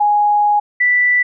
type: tone pair in turn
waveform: sine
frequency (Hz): 830 / 1974.1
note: G#5 / B6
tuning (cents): -1 / -1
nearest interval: octave + minor third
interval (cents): 1500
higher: second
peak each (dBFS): -10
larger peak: neither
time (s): 0-0.6 / 0.8-1.23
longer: first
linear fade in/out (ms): 10
effects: none